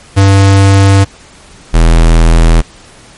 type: tone pair in turn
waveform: square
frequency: 98 / 41.2 Hz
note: G2 / E1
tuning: 0 / 0 cents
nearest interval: octave + minor third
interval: 1500 cents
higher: first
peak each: -3 dBFS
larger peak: neither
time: 0.16-1.05 / 1.73-2.62 s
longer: neither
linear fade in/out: 20 ms
effects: pink hiss -37 dBFS RMS until 3.17 s + MP3 48 kbps